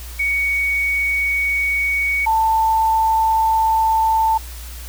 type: tone pair in turn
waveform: sine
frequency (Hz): 2238 / 888.2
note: C#7 / A5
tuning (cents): +16 / +16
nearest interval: octave + major third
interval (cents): 1600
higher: first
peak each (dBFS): -16 / -13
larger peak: second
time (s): 0.19-2.26 / 2.26-4.38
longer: second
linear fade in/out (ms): 10
effects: added 60 Hz sine -31 dBFS peak until 4.88 s + white hiss -38 dBFS RMS until 4.88 s